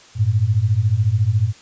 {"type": "beating tone pair", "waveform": "sine", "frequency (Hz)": [98, 112], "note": ["G2", "A2"], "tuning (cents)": [0, 31], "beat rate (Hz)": 14, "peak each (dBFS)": [-18, -16], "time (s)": [0.15, 1.53], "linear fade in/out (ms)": 50, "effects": ["white hiss -46 dBFS RMS until 1.61 s", "resampled to 16000 Hz"]}